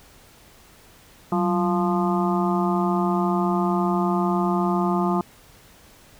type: harmonic tone with a mistuned harmonic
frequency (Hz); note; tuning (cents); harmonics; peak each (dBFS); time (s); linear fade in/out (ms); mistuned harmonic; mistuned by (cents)
174.61; F3; 0; 1 / 2 / 4 / 5 / 6 / 7; -22 / -25 / -28 / -29 / -30 / -30; 1.32-5.21; 2; 1; +120
effects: pink hiss -51 dBFS RMS until 6.19 s